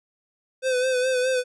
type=tone with vibrato; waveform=square; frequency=510 Hz; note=C5; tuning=44 cents flat; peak=-21 dBFS; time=0.62-1.44 s; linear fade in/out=50 ms; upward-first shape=sine; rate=4.8 Hz; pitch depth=44 cents each way; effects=resampled to 24000 Hz